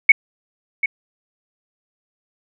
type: tone with echo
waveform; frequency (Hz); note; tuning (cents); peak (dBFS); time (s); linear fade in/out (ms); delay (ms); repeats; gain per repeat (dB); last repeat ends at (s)
sine; 2217; C#7; 0; -3; 0.09-0.12; 5; 740; 1; -12; 0.86
effects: none